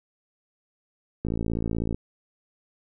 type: click train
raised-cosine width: 3 ms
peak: -15 dBFS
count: 40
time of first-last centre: 1.25-1.945 s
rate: 56.1 Hz
effects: none